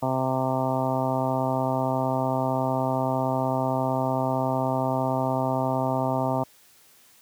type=harmonic tone; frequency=130.81 Hz; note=C3; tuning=in tune; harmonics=1 / 2 / 3 / 4 / 5 / 6 / 7 / 8 / 9; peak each=-29 / -29 / -36 / -33 / -28 / -32 / -30 / -39 / -37 dBFS; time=0.02-6.44 s; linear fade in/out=10 ms; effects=white hiss -56 dBFS RMS until 7.21 s + high-pass 60 Hz 12 dB/octave